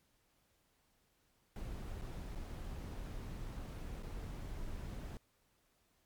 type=noise with dropouts; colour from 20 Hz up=brown; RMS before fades=-44 dBFS; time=1.56-5.17 s; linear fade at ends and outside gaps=0 ms; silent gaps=2.013-2.02 / 2.348-2.357 / 4.025-4.033 s; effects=pink hiss -75 dBFS RMS until 6.05 s + MP3 96 kbps